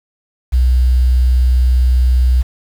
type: tone with quantisation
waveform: sine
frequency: 62.5 Hz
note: B1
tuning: 21 cents sharp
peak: -8 dBFS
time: 0.52-2.43 s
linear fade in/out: 20 ms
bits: 6
effects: none